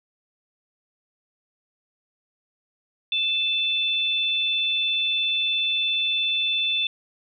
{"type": "tone pair together", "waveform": "sine", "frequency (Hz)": [2637, 3520], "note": ["E7", "A7"], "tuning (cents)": [0, 0], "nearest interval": "perfect fourth", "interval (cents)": 500, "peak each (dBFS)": [-26, -22], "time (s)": [3.12, 6.87], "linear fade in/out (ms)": 2, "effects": []}